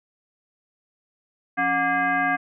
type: tone with frequency modulation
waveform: sine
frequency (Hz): 1174.7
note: D6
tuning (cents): 0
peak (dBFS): -19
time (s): 1.57-2.37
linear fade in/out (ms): 20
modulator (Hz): 449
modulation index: 1.8
effects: none